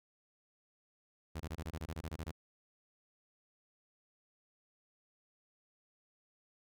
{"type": "tone bursts", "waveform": "sawtooth", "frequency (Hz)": 79.9, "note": "D#2", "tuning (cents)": 47, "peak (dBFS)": -35, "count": 13, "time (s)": [1.35, 2.315], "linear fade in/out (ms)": 10, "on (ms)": 53, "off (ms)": 23, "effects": []}